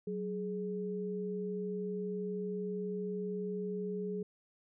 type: tone pair together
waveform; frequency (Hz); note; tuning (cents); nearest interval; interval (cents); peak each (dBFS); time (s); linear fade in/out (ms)
sine; 186.43 / 419; F#3 / G#4; +13 / +15; octave + major second; 1402; -38 / -37; 0.07-4.23; 5
effects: none